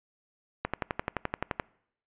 click train, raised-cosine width 0.5 ms, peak -13 dBFS, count 12, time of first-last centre 0.65-1.598 s, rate 11.6 Hz, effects noise-tail reverb RT60 0.7 s tail -24 dB re dry + resampled to 8000 Hz

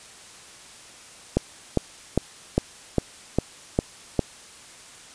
click train, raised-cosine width 2 ms, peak -5 dBFS, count 8, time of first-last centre 1.37-4.193 s, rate 2.48 Hz, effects white hiss -46 dBFS RMS until 5.14 s + resampled to 22050 Hz

